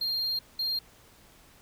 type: tone bursts at uneven times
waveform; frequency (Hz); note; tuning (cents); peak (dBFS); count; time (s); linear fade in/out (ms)
triangle; 4207; C8; +9; -26; 2; 0.01-0.39 / 0.59-0.79; 5
effects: pink hiss -57 dBFS RMS until 1.61 s